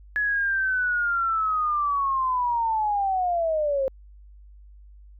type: linear sweep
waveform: sine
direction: down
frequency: 1699 to 523.3 Hz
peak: -21 dBFS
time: 0.16-3.88 s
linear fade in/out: 0 ms
effects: added 50 Hz sine -45 dBFS peak until 5.19 s

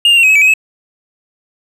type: tone with pitch steps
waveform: triangle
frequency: 2829 / 2792 / 2734 / 2537 / 2568 / 2305 / 2528 / 2588 Hz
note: F7 / F7 / F7 / D#7 / E7 / D7 / D#7 / E7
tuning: +22 / -1 / -37 / +33 / -46 / -33 / +27 / -32 cents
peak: -4 dBFS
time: 0.05-0.538 s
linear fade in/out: 2 ms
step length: 61 ms
effects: none

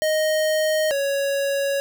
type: tone pair in turn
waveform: square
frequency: 622.3 / 556.5 Hz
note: D#5 / C#5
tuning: 0 / +7 cents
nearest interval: major second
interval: 193 cents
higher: first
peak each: -19 / -21 dBFS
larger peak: first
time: 0.02-0.91 / 0.91-1.8 s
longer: neither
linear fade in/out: 0 ms
effects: none

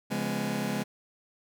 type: chord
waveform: sawtooth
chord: C# dominant seventh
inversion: none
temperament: just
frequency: 138.59 / 173.24 / 207.9 / 249.5 Hz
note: C#3 / E#3 / G#3 / B3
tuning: 0 / -14 / +2 / +18 cents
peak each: -33 / -33 / -27 / -31 dBFS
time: 0.1-0.84 s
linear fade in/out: 20 ms
effects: none

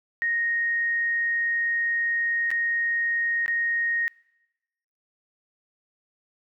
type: tone with dropouts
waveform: sine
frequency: 1864.7 Hz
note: A#6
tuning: in tune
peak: -22 dBFS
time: 0.22-4.08 s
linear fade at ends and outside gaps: 0 ms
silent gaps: 2.505-2.514 / 3.461-3.48 s
effects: noise-tail reverb RT60 1.0 s tail -24 dB re dry

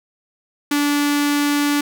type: tone with notch filter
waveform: sawtooth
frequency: 290 Hz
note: D4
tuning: 22 cents flat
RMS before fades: -18 dBFS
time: 0.71-1.81 s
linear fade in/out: 5 ms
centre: 620 Hz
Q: 1.1
effects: none

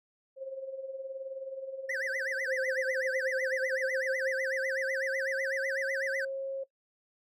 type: tone with tremolo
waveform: sine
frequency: 534 Hz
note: C5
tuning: 35 cents sharp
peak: -34 dBFS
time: 0.36-4.34 s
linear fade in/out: 50 ms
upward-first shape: sine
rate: 19 Hz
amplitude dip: 60%
type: tone with vibrato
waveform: triangle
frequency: 1760 Hz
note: A6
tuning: in tune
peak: -30 dBFS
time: 1.89-6.25 s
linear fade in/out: 5 ms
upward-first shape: sine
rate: 8 Hz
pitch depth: 260 cents each way
type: tone with pitch glide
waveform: sine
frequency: 523.3 to 539.9 Hz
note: C5 to C#5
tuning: 0 to -46 cents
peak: -32 dBFS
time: 2.46-6.64 s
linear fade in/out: 10 ms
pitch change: +54 cents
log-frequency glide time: 3.57-5.85 s
effects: noise-tail reverb RT60 0.1 s tail -20 dB re dry

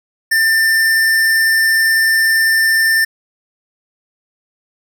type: tone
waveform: square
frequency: 1791 Hz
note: A6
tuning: 30 cents sharp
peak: -11 dBFS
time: 0.31-3.05 s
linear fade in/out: 10 ms
effects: none

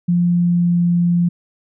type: tone with pitch glide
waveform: sine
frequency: 174.61 to 173.5 Hz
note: F3 to F3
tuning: 0 to -11 cents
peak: -12 dBFS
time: 0.08-1.29 s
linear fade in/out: 10 ms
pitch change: -11 cents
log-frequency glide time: 0.25-0.82 s
effects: none

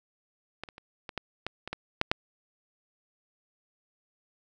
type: clicks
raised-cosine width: 0.3 ms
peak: -20 / -29 / -30 / -22 / -16 / -16 / -21 / -17 / -8 / -7 dBFS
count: 10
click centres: 0.636 / 0.688 / 0.781 / 1.092 / 1.177 / 1.466 / 1.676 / 1.73 / 2.014 / 2.115 s
effects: none

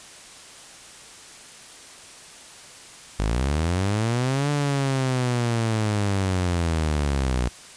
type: linear two-way sweep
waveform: sawtooth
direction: up then down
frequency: 48 to 146.83 to 59.1 Hz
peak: -17 dBFS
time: 3.19-7.49 s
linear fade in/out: 10 ms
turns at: 4.5 s
effects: white hiss -44 dBFS RMS until 7.76 s + resampled to 22050 Hz

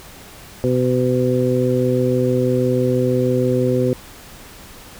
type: harmonic tone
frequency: 126.2 Hz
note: B2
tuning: 38 cents sharp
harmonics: 1 / 2 / 3 / 4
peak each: -20 / -20 / -20 / -20 dBFS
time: 0.64-3.93 s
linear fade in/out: 0 ms
effects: pink hiss -40 dBFS RMS until 4.99 s

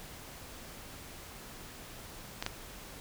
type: clicks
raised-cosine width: 0.2 ms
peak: -17 / -15 dBFS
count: 2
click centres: 2.425 / 2.464 s
effects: pink hiss -48 dBFS RMS until 3 s

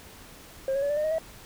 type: tone with pitch steps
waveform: sine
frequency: 535 / 552 / 569.4 / 587.5 / 606.1 / 625.3 / 645.1 Hz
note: C5 / C#5 / C#5 / D5 / D#5 / D#5 / E5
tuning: +38 / -7 / +46 / +1 / -46 / +8 / -38 cents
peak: -22 dBFS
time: 0.68-1.184 s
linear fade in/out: 2 ms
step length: 72 ms
effects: tanh soft clip ceiling -22 dBFS + pink hiss -48 dBFS RMS until 1.45 s

